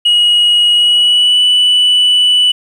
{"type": "tone with pitch glide", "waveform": "sine", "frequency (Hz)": [2900, 2969], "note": ["F#7", "F#7"], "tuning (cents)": [-35, 5], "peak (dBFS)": -4, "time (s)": [0.05, 2.52], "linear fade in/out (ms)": 10, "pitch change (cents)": 40, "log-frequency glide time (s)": [0.74, 1.41], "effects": ["tanh soft clip ceiling -5 dBFS", "7-bit"]}